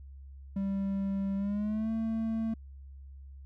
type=tone with pitch glide; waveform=triangle; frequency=196 to 223.8 Hz; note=G3 to A3; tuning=0 to +30 cents; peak=-27 dBFS; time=0.56-2.54 s; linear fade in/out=5 ms; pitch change=+230 cents; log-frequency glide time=1.36-1.91 s; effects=added 68 Hz sine -45 dBFS peak until 3.45 s